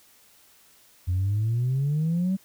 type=exponential sweep; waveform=sine; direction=up; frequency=87.31 to 195 Hz; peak=-20 dBFS; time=1.07-2.37 s; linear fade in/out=20 ms; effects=tanh soft clip ceiling -19 dBFS + white hiss -57 dBFS RMS until 2.44 s